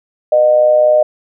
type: tone with amplitude modulation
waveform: sine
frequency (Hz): 612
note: D#5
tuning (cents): -29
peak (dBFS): -4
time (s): 0.32-1.03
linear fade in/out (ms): 5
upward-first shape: sine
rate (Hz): 124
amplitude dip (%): 55
effects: none